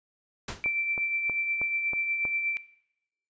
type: noise with exponential decay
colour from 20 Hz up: pink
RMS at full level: -30 dBFS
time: 0.48-0.68 s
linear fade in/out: 5 ms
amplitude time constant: 42 ms
type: tone with tremolo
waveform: sine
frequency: 2341 Hz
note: D7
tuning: 6 cents flat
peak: -24 dBFS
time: 0.64-2.57 s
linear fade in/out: 0 ms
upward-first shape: triangle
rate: 8.3 Hz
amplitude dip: 40%
type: click train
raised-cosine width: 1 ms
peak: -24 dBFS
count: 6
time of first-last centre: 0.66-2.252 s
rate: 3.14 Hz
effects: noise-tail reverb RT60 0.8 s tail -18 dB re dry + resampled to 16000 Hz